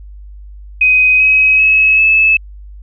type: tone with pitch steps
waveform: sine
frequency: 2512 / 2543 / 2574 / 2605 Hz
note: D#7 / D#7 / E7 / E7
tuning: +16 / +37 / -42 / -21 cents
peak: -6 dBFS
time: 0.81-2.37 s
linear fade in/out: 5 ms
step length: 390 ms
effects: added 50 Hz sine -30 dBFS peak until 2.82 s